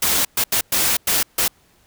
white noise bursts at uneven times, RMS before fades -18 dBFS, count 6, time 0.02-0.25 / 0.37-0.44 / 0.52-0.61 / 0.72-0.97 / 1.07-1.23 / 1.38-1.48 s, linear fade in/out 5 ms, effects pink hiss -57 dBFS RMS until 1.86 s

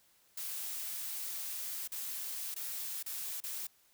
blue noise with dropouts, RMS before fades -40 dBFS, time 0.37-3.67 s, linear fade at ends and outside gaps 5 ms, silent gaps 1.876-1.918 / 2.544-2.561 / 3.028-3.061 / 3.404-3.437 s, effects white hiss -68 dBFS RMS until 3.93 s

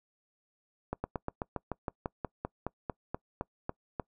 slowing click train, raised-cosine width 1 ms, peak -19 dBFS, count 17, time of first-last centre 0.93-3.998 s, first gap 110 ms, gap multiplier 1.07, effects noise-tail reverb RT60 0.1 s tail -24 dB re dry

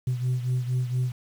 sine beating tone pair, 125.2 / 129.5 Hz, B2 / C3, +24 / -17 cents, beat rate 4.3 Hz, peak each -23 / -28 dBFS, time 0.07-1.12 s, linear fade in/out 5 ms, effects tanh soft clip ceiling -20 dBFS + 8-bit

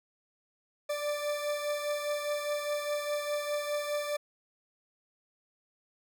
40% pulse beating tone pair, 587.3 / 592.2 Hz, D5 / D5, 0 / +14 cents, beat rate 4.9 Hz, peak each -31 / -37 dBFS, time 0.89-4.17 s, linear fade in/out 10 ms, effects none

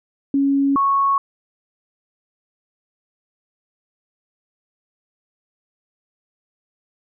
sine tone pair in turn, 277.2 / 1104.6 Hz, C#4 / C#6, 0 / -6 cents, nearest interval 2 octaves, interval 2394 cents, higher second, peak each -14 dBFS, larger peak neither, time 0.34-0.76 / 0.76-1.18 s, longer neither, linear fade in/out 2 ms, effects none

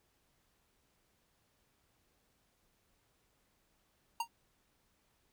square tone with exponential decay, 928 Hz, A#5, 8 cents flat, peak -30 dBFS, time 4.2-4.28 s, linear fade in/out 5 ms, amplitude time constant 17 ms, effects pink hiss -75 dBFS RMS until 5.32 s

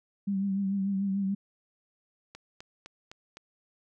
sine tone with vibrato, 196 Hz, G3, in tune, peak -26 dBFS, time 0.27-1.35 s, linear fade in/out 10 ms, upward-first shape triangle, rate 6.8 Hz, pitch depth 50 cents each way
click train, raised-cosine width 0.2 ms, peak -27 dBFS, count 5, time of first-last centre 2.35-3.37 s, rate 3.92 Hz
effects none

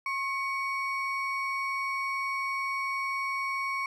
triangle ring-modulated tone, 1661.2 Hz, G#6, in tune, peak -24 dBFS, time 0.06-3.86 s, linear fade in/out 2 ms, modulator 581 Hz, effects none

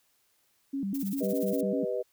sine tone with vibrato, 232.5 Hz, A#3, 4 cents flat, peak -29 dBFS, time 0.73-1.85 s, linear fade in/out 10 ms, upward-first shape square, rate 5 Hz, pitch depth 290 cents each way
violet noise with tremolo, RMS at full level -39 dBFS, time 0.94-1.61 s, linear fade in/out 5 ms, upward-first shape triangle, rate 17 Hz, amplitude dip 90%
sine chord, G augmented, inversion none, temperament equal, 392 / 493.9 / 622.3 Hz, G4 / B4 / D#5, 0 / 0 / 0 cents, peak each -34 / -31 / -34 dBFS, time 1.2-2.03 s, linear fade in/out 20 ms
effects white hiss -70 dBFS RMS until 2.12 s

